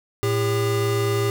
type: tone pair together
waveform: square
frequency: 112.1 / 402 Hz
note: A2 / G4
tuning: +33 / +44 cents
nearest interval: octave + minor seventh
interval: 2211 cents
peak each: -23 dBFS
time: 0.23-1.3 s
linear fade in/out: 0 ms
effects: none